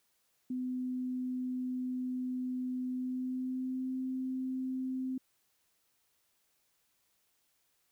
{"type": "tone with pitch glide", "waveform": "sine", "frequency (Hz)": [253.4, 259.3], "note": ["B3", "C4"], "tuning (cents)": [45, -15], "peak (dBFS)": -33, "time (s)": [0.5, 5.18], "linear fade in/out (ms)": 5, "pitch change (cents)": 40, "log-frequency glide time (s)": [2.89, 3.96], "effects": ["white hiss -75 dBFS RMS until 7.91 s"]}